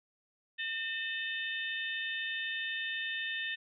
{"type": "harmonic tone with a mistuned harmonic", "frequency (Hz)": 604, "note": "D5", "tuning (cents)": 48, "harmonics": [3, 4, 5, 6], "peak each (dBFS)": [-36, -41, -43, -41], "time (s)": [0.58, 3.56], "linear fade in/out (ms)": 20, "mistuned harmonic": 4, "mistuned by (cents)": 130, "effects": []}